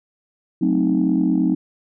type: chord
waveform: sine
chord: F# diminished seventh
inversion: none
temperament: equal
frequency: 185 / 220 / 261.6 / 311.1 Hz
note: F#3 / A3 / C4 / Eb4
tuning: 0 / 0 / 0 / 0 cents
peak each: -20 / -23 / -19 / -19 dBFS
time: 0.61-1.55 s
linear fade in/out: 10 ms
effects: tanh soft clip ceiling -8 dBFS